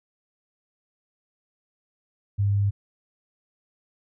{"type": "tone", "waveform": "sine", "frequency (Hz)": 100.7, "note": "G2", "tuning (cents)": 47, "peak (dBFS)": -19, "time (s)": [2.38, 2.71], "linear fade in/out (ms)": 20, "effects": []}